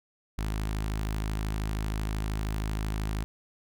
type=tone with notch filter; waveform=sawtooth; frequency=52.9 Hz; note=G#1; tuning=33 cents sharp; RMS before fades=-31 dBFS; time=0.38-3.24 s; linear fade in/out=0 ms; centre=510 Hz; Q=1.7; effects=none